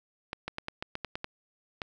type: clicks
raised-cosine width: 0.3 ms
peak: -18 dBFS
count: 10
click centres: 0.331 / 0.48 / 0.584 / 0.684 / 0.825 / 0.954 / 1.047 / 1.155 / 1.244 / 1.818 s
effects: none